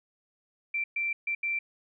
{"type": "tone bursts at uneven times", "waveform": "sine", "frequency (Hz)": 2349, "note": "D7", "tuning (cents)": 0, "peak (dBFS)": -27, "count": 4, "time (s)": [[0.74, 0.84], [0.96, 1.13], [1.27, 1.35], [1.43, 1.59]], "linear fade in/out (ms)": 5, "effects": []}